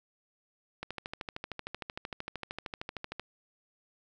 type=click train; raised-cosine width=0.3 ms; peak=-21 dBFS; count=32; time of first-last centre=0.83-3.196 s; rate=13.1 Hz; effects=none